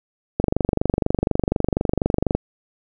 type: click train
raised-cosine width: 2 ms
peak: -4 dBFS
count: 48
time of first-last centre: 0.4-2.35 s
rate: 24.1 Hz
effects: none